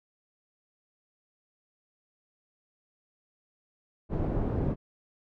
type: low-pass noise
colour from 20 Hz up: pink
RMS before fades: -29 dBFS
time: 4.09-4.76 s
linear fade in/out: 50 ms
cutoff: 480 Hz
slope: 12 dB/octave
effects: none